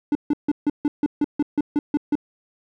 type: tone bursts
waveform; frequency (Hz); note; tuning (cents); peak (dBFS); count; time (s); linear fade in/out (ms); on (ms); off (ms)
triangle; 293.7; D4; 0; -14; 12; 0.12-2.154; 2; 32; 150
effects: none